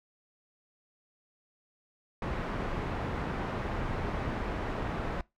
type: low-pass noise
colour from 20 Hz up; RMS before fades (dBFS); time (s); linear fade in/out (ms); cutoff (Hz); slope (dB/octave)
pink; -34; 2.22-5.21; 2; 1600; 12
effects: noise-tail reverb RT60 0.2 s tail -21 dB re dry